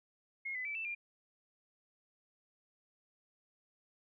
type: tone with pitch steps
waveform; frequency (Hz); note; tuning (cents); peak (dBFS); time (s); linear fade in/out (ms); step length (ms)
sine; 2154 / 2012 / 2315 / 2653 / 2395; C7 / B6 / D7 / E7 / D7; +50 / +32 / -25 / +10 / +33; -37; 0.45-0.95; 10; 100
effects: none